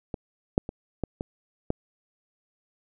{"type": "clicks", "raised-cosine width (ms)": 2, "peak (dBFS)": [-18, -6, -20, -14, -17, -11], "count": 6, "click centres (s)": [0.142, 0.579, 0.691, 1.037, 1.209, 1.704], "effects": []}